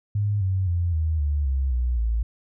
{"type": "tone with pitch steps", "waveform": "sine", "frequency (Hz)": [103, 94.45, 86.61, 79.42, 72.83, 66.79, 61.24, 56.16], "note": ["G#2", "F#2", "F2", "D#2", "D2", "C2", "B1", "A1"], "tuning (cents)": [-14, 36, -14, 36, -14, 36, -14, 36], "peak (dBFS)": -20, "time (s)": [0.15, 2.23], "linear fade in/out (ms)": 5, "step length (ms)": 260, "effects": []}